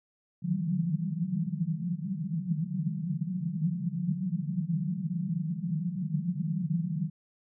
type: band-pass noise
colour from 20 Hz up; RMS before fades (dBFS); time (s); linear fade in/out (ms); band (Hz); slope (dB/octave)
white; -31; 0.42-7.1; 20; 150 to 190; 96
effects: none